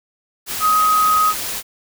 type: tone in noise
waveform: sine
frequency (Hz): 1259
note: D#6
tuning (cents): +20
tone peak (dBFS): -12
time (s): 0.6-1.34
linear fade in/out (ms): 50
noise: white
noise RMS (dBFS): -25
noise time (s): 0.46-1.63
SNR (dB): +10
effects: none